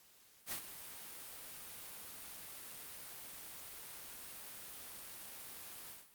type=noise with ADSR envelope; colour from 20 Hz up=white; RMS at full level=-39 dBFS; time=0.46-6.09 s; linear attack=58 ms; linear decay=91 ms; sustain=-11 dB; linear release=190 ms; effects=white hiss -65 dBFS RMS until 6.14 s + Opus 48 kbps